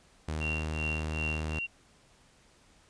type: tone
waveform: sawtooth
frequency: 77.78 Hz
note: D#2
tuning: in tune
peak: -28 dBFS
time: 0.28-1.59 s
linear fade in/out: 5 ms
type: tone with tremolo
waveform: sine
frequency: 2754 Hz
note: F7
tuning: 25 cents flat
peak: -31 dBFS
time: 0.4-1.67 s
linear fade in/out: 20 ms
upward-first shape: sine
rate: 2.6 Hz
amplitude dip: 95%
effects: pink hiss -62 dBFS RMS until 2.89 s + resampled to 22050 Hz